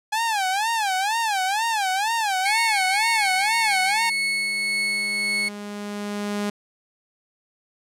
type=tone with vibrato; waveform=sawtooth; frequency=830.6 Hz; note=G#5; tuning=in tune; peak=-17 dBFS; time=0.12-4.1 s; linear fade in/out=10 ms; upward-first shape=sine; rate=2.1 Hz; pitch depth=190 cents each way
type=tone with tremolo; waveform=35% pulse; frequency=2200 Hz; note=C#7; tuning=14 cents flat; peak=-19 dBFS; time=2.45-5.49 s; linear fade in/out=10 ms; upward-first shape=triangle; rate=1.8 Hz; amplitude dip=25%
type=tone with exponential growth; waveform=sawtooth; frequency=205.7 Hz; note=G#3; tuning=16 cents flat; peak=-19 dBFS; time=2.68-6.5 s; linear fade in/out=5 ms; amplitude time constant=830 ms
effects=low-pass 11000 Hz 12 dB/octave